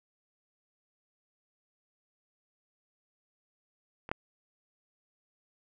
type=clicks; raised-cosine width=0.5 ms; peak=-27 / -14 dBFS; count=2; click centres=4.091 / 4.115 s; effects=none